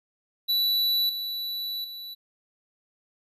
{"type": "tone with level steps", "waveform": "square", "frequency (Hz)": 3951, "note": "B7", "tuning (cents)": 0, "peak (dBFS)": [-22, -30, -37], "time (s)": [0.48, 2.15], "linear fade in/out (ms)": 20, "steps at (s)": [1.09, 1.84], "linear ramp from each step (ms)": 5, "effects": ["resampled to 32000 Hz"]}